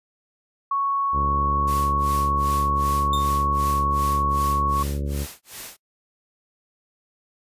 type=tone; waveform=sine; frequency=1108.7 Hz; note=C#6; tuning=in tune; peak=-20 dBFS; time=0.71-4.83 s; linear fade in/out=5 ms
type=harmonic tone; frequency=71 Hz; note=C#2; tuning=42 cents sharp; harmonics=1 / 2 / 3 / 4 / 5 / 6 / 7 / 8; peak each=-25 / -31 / -35 / -37 / -39 / -41 / -42 / -43 dBFS; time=1.12-5.27 s; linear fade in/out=50 ms
type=noise with tremolo; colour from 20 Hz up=white; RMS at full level=-35 dBFS; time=1.67-5.77 s; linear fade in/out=10 ms; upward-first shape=sine; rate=2.6 Hz; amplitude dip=100%
type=tone with exponential decay; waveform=40% pulse; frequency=3631 Hz; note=A#7; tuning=46 cents flat; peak=-24 dBFS; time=3.13-3.39 s; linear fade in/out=2 ms; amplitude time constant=55 ms
effects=noise-tail reverb RT60 0.1 s tail -25 dB re dry + resampled to 32000 Hz